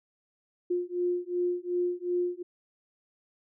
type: beating tone pair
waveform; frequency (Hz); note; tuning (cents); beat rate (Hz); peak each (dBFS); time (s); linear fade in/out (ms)
sine; 353.5 / 356.2; F4 / F4; +21 / +34; 2.7; -30 / -30; 0.7-2.43; 10
effects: none